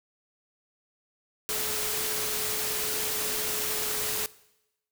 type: tone in noise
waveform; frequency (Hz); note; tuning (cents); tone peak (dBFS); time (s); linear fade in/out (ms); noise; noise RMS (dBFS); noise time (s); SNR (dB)
sine; 428.1; A4; -47; -39; 1.49-4.26; 0; white; -30; 1.49-4.26; -12
effects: noise-tail reverb RT60 0.9 s tail -20 dB re dry